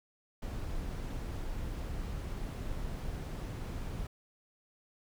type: noise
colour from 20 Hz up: brown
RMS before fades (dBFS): -38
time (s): 0.42-4.07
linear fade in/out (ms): 5
effects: none